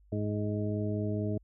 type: harmonic tone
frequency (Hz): 104.6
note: G#2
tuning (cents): +13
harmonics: 1 / 2 / 3 / 4 / 6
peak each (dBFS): -32 / -35 / -37 / -38 / -40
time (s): 0.12-1.38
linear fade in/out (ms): 5
effects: added 50 Hz sine -58 dBFS peak until 1.43 s